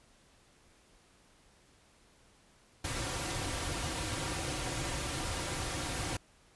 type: noise with comb filter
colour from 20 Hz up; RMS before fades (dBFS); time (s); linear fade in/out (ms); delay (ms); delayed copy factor
pink; -36; 2.84-6.17; 5; 4.7; -0.6
effects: pink hiss -64 dBFS RMS until 6.55 s + resampled to 24000 Hz